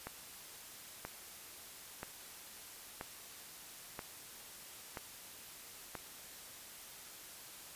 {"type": "click train", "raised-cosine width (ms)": 0.5, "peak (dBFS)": -26, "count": 7, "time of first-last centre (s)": [0.07, 5.952], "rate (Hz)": 1.02, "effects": ["white hiss -52 dBFS RMS until 7.75 s", "resampled to 32000 Hz"]}